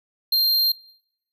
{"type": "tone", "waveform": "square", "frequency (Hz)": 4186, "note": "C8", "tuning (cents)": 0, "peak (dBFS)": -17, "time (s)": [0.32, 0.72], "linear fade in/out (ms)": 5, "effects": ["noise-tail reverb RT60 0.8 s tail -23 dB re dry"]}